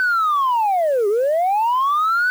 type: linear two-way sweep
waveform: sine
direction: down then up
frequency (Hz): 1530 to 391.8 to 1513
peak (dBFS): -13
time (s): 0-2.3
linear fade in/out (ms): 0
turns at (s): 1.08
effects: tanh soft clip ceiling -13 dBFS + 7-bit